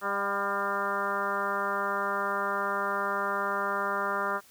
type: harmonic tone with a mistuned harmonic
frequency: 200 Hz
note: G3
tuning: 35 cents sharp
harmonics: 1 / 2 / 3 / 4 / 5 / 6 / 7 / 8 / 9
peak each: -42 / -37 / -36 / -39 / -34 / -32 / -33 / -40 / -42 dBFS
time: 0.01-4.41 s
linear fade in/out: 50 ms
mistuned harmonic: 4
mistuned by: -38 cents
effects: white hiss -57 dBFS RMS until 4.5 s